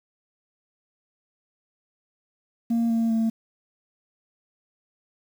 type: tone with pitch steps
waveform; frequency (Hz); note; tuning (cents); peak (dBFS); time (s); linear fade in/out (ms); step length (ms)
sine; 231.9 / 228.3 / 224.8; A#3 / A#3 / A3; -9 / -36 / +37; -17; 2.7-3.3; 10; 200
effects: tanh soft clip ceiling -19 dBFS + 8-bit